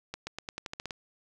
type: accelerating click train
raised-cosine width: 0.2 ms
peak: -19 dBFS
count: 10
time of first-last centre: 0.14-0.908 s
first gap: 130 ms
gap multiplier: 0.89
effects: none